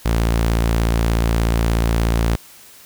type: tone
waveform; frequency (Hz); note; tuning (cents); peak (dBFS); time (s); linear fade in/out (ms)
sawtooth; 56.7; A#1; -47; -11; 0.05-2.36; 10
effects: white hiss -44 dBFS RMS until 2.85 s